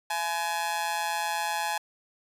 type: tone with amplitude modulation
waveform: sawtooth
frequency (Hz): 844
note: G#5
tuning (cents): +28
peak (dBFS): -20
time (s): 0.1-1.78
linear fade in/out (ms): 5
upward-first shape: sine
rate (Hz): 168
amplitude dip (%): 80
effects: resampled to 32000 Hz